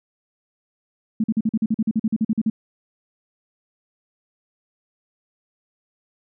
sine tone bursts, 220 Hz, A3, in tune, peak -16 dBFS, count 16, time 1.2-2.5 s, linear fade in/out 5 ms, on 40 ms, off 44 ms, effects none

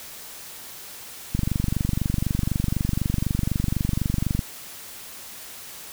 click train, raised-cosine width 5 ms, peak -10 dBFS, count 74, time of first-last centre 1.35-4.392 s, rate 24 Hz, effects white hiss -40 dBFS RMS until 5.92 s

